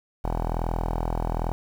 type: tone with low-pass filter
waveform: sawtooth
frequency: 41.15 Hz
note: E1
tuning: 2 cents flat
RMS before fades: -27 dBFS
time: 0.24-1.52 s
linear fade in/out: 0 ms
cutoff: 850 Hz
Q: 4
effects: 8-bit